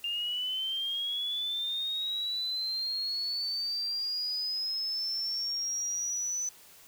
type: linear sweep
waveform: sine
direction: up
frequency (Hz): 2795 to 6030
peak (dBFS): -30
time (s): 0.04-6.49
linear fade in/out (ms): 2
effects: white hiss -55 dBFS RMS until 6.87 s